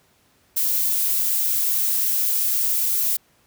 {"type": "noise", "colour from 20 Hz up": "violet", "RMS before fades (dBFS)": -21, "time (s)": [0.56, 3.17], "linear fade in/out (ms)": 10, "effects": ["pink hiss -60 dBFS RMS until 3.46 s", "high-pass 60 Hz 12 dB/octave"]}